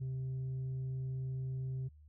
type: tone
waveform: sine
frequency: 130.81 Hz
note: C3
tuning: in tune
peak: -33 dBFS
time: 0-1.89 s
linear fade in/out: 20 ms
effects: tanh soft clip ceiling -35 dBFS + added 75 Hz sine -56 dBFS peak until 2.08 s